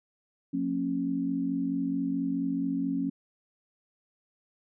sine tone cluster, 179.2 / 228.8 / 273.3 Hz, F3 / A#3 / C#4, +45 / -32 / -24 cents, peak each -34 / -35 / -28 dBFS, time 0.53-3.1 s, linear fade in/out 10 ms, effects none

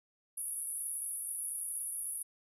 pink band-pass noise, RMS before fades -39 dBFS, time 0.37-2.23 s, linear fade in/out 10 ms, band 10000 to 11000 Hz, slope 96 dB/octave, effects none

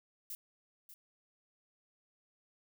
violet noise with echo, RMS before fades -43 dBFS, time 0.3-0.35 s, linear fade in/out 2 ms, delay 590 ms, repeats 1, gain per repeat -11 dB, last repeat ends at 0.94 s, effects none

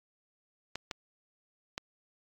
clicks, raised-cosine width 0.2 ms, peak -18 dBFS, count 3, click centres 0.756 / 0.912 / 1.779 s, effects AAC 48 kbps

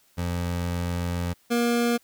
25% pulse tone pair in turn, 87.31 / 237.3 Hz, F2 / A#3, 0 / +31 cents, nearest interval octave + perfect fourth, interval 1731 cents, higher second, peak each -22 / -17 dBFS, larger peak second, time 0.17-1.34 / 1.5-1.98 s, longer first, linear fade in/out 20 ms, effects white hiss -62 dBFS RMS until 2.03 s

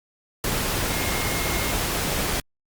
sine tone in noise, 2139 Hz, C7, 38 cents sharp, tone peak -33 dBFS, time 0.91-1.72 s, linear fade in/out 2 ms, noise pink, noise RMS -25 dBFS, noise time 0.44-2.4 s, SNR -11 dB, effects Opus 48 kbps

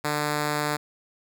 5% pulse tone, 148.8 Hz, D3, 23 cents sharp, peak -13 dBFS, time 0.04-0.77 s, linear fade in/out 10 ms, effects none

